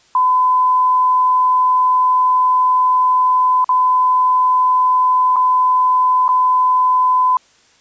sine tone with dropouts, 1011 Hz, B5, 40 cents sharp, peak -10 dBFS, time 0.15-7.37 s, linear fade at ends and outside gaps 2 ms, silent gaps 3.644-3.691 / 5.36-5.365 / 6.281-6.289 s, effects white hiss -52 dBFS RMS until 7.8 s + resampled to 16000 Hz

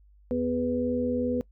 harmonic tone, 82.41 Hz, E2, in tune, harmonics 1 / 3 / 5 / 6, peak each -39 / -27 / -36 / -28 dBFS, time 0.31-1.41 s, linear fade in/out 0 ms, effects noise-tail reverb RT60 0.1 s tail -22 dB re dry + added 50 Hz sine -54 dBFS peak until 1.51 s

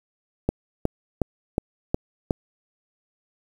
click train, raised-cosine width 2 ms, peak -7 dBFS, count 6, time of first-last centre 0.49-2.308 s, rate 2.75 Hz, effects 7-bit

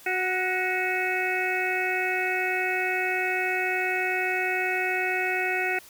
harmonic tone with a mistuned harmonic, 368.8 Hz, F#4, 6 cents flat, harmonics 1 / 2 / 4 / 5 / 6 / 7, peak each -31 / -31 / -31 / -31 / -31 / -31 dBFS, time 0.06-5.79 s, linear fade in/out 5 ms, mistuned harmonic 5, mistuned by +42 cents, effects white hiss -50 dBFS RMS until 5.89 s

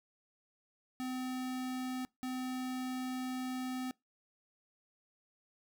square tone bursts at uneven times, 255.8 Hz, C4, 39 cents flat, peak -37 dBFS, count 2, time 1-2.05 / 2.23-3.91 s, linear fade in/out 0 ms, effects noise-tail reverb RT60 0.2 s tail -25 dB re dry

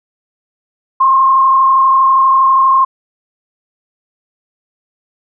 sine tone with frequency modulation, 1065 Hz, C6, 30 cents sharp, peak -6 dBFS, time 1-2.85 s, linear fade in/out 10 ms, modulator 32.4 Hz, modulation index 0.68, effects none

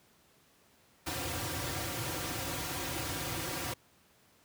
pink noise with comb filter, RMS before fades -36 dBFS, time 1.06-3.74 s, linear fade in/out 10 ms, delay 4.7 ms, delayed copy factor -0.85, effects pink hiss -65 dBFS RMS until 4.44 s + high-pass 80 Hz 12 dB/octave

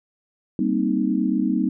sine chord, C minor seventh, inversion second, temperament equal, 196 / 233.1 / 261.6 / 311.1 Hz, G3 / Bb3 / C4 / Eb4, 0 / 0 / 0 / 0 cents, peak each -24 dBFS, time 0.59-1.69 s, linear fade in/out 2 ms, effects none

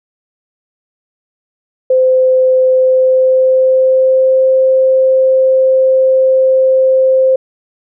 sine tone with pitch glide, 516 to 523.8 Hz, C5 to C5, -24 to +2 cents, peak -6 dBFS, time 1.9-7.36 s, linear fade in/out 5 ms, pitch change +26 cents, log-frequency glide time 2.7-4.47 s, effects none

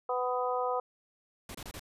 harmonic tone, 249.8 Hz, B3, 20 cents sharp, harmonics 2 / 3 / 4 / 5, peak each -32 / -34 / -35 / -36 dBFS, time 0.09-0.8 s, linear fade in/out 5 ms
pink noise bursts, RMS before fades -43 dBFS, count 4, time 1.49-1.795 s, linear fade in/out 2 ms, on 56 ms, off 27 ms
effects resampled to 32000 Hz

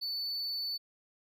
triangle tone, 4489 Hz, C#8, 21 cents sharp, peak -32 dBFS, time 0.01-0.78 s, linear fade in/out 20 ms, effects none

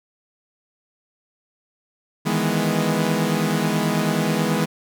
sawtooth chord, E major seventh, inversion third, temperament equal, 155.56 / 164.81 / 207.7 / 246.9 Hz, D#3 / E3 / G#3 / B3, 0 / 0 / 0 / 0 cents, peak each -22 / -20 / -19 / -22 dBFS, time 2.25-4.66 s, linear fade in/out 20 ms, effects none

